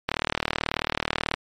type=click train; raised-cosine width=0.3 ms; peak=-6 dBFS; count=49; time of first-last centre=0.09-1.34 s; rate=38.4 Hz; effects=MP3 96 kbps